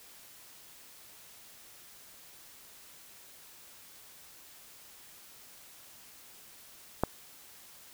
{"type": "click", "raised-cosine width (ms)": 1, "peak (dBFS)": -11, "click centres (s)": 7.036, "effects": ["white hiss -54 dBFS RMS until 7.93 s"]}